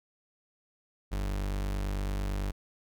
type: tone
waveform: 40% pulse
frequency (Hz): 49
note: G1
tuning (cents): 0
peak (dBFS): -29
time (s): 1.11-2.52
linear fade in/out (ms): 20
effects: none